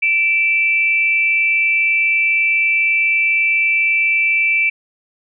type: tone pair together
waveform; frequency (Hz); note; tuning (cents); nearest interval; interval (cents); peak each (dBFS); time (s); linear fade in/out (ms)
sine; 2330 / 2658; D7 / E7; -14 / +14; major second; 228; -13 / -20; 0.02-4.7; 10
effects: none